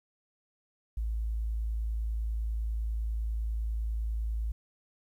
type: tone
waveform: sine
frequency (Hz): 55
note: A1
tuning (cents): 0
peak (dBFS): -29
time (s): 0.97-4.52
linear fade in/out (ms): 5
effects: 11-bit